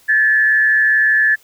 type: tone with frequency modulation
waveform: sine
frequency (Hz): 1731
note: A6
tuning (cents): -29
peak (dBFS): -10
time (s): 0.08-1.36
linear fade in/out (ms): 20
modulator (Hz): 125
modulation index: 0.53
effects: white hiss -51 dBFS RMS until 1.43 s